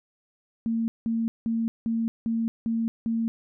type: tone bursts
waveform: sine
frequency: 227.8 Hz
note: A#3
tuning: 40 cents flat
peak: -23 dBFS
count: 7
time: 0.66-3.28 s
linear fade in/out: 0 ms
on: 220 ms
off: 180 ms
effects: none